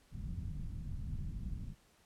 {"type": "low-pass noise", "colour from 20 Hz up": "pink", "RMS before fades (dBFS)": -41, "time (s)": [0.11, 1.75], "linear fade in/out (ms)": 50, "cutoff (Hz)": 180, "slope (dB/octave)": 24, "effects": ["pink hiss -68 dBFS RMS until 2.05 s", "low-pass 12000 Hz 12 dB/octave"]}